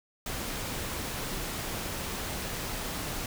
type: noise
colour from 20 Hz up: pink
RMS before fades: -35 dBFS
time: 0.26-3.26 s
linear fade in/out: 2 ms
effects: none